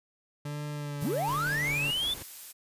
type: tone with vibrato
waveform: 40% pulse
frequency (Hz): 145.9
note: D3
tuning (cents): -11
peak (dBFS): -33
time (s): 0.45-1.91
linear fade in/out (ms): 5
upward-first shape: sine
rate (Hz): 1.2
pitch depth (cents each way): 26
type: noise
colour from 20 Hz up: blue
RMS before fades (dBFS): -43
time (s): 1-2.53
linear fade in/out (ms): 20
type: linear sweep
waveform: triangle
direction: up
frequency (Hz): 112.1 to 3575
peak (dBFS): -26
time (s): 1.02-2.14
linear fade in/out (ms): 5
type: noise with tremolo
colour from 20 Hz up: pink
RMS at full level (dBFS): -42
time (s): 1.27-2.23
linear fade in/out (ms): 10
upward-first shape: square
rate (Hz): 5.3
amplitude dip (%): 25
effects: resampled to 32000 Hz